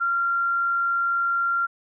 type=tone; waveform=sine; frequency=1381 Hz; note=F6; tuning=20 cents flat; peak=-20 dBFS; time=0-1.67 s; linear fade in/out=20 ms; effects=none